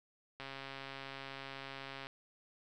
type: click train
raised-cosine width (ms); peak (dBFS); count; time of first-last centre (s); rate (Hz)
0.3; -29; 228; 0.4-2.069; 136
effects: none